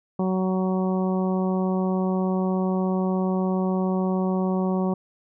harmonic tone, 186.8 Hz, F#3, 17 cents sharp, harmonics 1 / 2 / 3 / 4 / 5 / 6, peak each -22 / -28 / -32 / -34 / -36 / -38 dBFS, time 0.19-4.94 s, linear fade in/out 5 ms, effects none

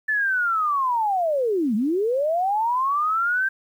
sine linear two-way sweep, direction down then up, 1760 to 199.6 to 1585 Hz, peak -19 dBFS, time 0.08-3.49 s, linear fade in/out 10 ms, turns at 1.75 s, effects 9-bit

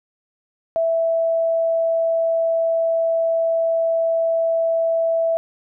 sine tone, 659.3 Hz, E5, in tune, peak -16 dBFS, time 0.76-5.37 s, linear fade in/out 0 ms, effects none

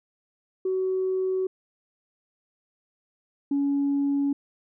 sine tone pair in turn, 375.5 / 281.3 Hz, F#4 / C#4, +26 / +26 cents, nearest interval perfect fourth, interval 500 cents, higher first, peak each -22 / -20 dBFS, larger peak second, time 0.65-1.47 / 3.51-4.33 s, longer neither, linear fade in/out 5 ms, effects tanh soft clip ceiling -18 dBFS

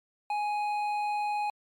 triangle tone with hard clipping, 833 Hz, G#5, 5 cents sharp, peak -29 dBFS, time 0.3-1.5 s, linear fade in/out 2 ms, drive 11 dB, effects MP3 64 kbps

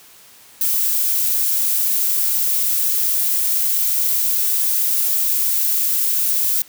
violet noise, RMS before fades -18 dBFS, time 0.61-6.62 s, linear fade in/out 2 ms, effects white hiss -46 dBFS RMS until 6.68 s + high-pass 60 Hz 12 dB/octave

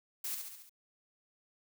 blue noise with echo, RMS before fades -38 dBFS, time 0.24-0.35 s, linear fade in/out 5 ms, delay 69 ms, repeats 5, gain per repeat -4 dB, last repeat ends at 0.695 s, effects none

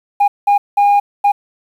sine tone bursts at uneven times, 813 Hz, G#5, 37 cents flat, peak -5 dBFS, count 4, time 0.2-0.28 / 0.47-0.58 / 0.77-1 / 1.24-1.32 s, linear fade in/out 10 ms, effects tanh soft clip ceiling -7 dBFS + 7-bit

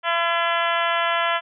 harmonic tone, 338.3 Hz, E4, 45 cents sharp, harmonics 2 / 3 / 4 / 5 / 6 / 7 / 8 / 9 / 10, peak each -25 / -25 / -25 / -27 / -30 / -33 / -33 / -30 / -35 dBFS, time 0.03-1.41 s, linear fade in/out 50 ms, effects none

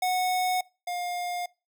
square tone pair in turn, 735 / 709.4 Hz, F#5 / F5, -12 / +27 cents, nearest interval minor second, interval 61 cents, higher first, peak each -24 / -30 dBFS, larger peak first, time 0.02-0.61 / 0.87-1.46 s, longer neither, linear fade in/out 5 ms, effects noise-tail reverb RT60 0.3 s tail -24 dB re dry

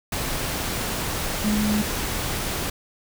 sine tone in noise, 211.2 Hz, G#3, 29 cents sharp, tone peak -20 dBFS, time 1.44-1.82 s, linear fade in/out 5 ms, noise pink, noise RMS -27 dBFS, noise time 0.12-2.7 s, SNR +4 dB, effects none

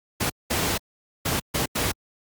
pink noise bursts at uneven times, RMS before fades -24 dBFS, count 5, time 0.2-0.3 / 0.5-0.78 / 1.25-1.4 / 1.54-1.66 / 1.75-1.92 s, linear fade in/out 10 ms, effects high-pass 60 Hz 12 dB/octave + Opus 48 kbps

